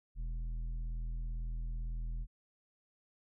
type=tone with tanh clipping; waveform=triangle; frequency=41.03 Hz; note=E1; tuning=7 cents flat; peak=-37 dBFS; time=0.15-2.27 s; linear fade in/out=50 ms; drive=12 dB; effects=none